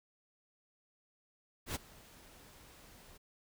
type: noise with ADSR envelope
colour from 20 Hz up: pink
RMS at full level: -36 dBFS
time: 1.66-3.18 s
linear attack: 91 ms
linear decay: 20 ms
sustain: -22 dB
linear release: 14 ms
effects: none